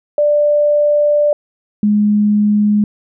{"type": "tone pair in turn", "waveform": "sine", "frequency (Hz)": [590, 208.6], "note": ["D5", "G#3"], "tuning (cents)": [8, 8], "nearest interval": "octave + tritone", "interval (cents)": 1800, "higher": "first", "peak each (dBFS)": -9, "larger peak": "neither", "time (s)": [[0.18, 1.33], [1.83, 2.84]], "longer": "first", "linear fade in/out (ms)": 2, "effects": []}